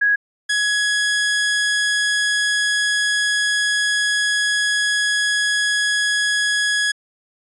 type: tone pair in turn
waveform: sine / sawtooth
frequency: 1661.2 / 1674.7 Hz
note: G#6 / G#6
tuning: 0 / +14 cents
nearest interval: unison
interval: 14 cents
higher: second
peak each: -13 dBFS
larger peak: neither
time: 0.01-0.16 / 0.49-6.92 s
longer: second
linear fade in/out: 10 ms
effects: resampled to 24000 Hz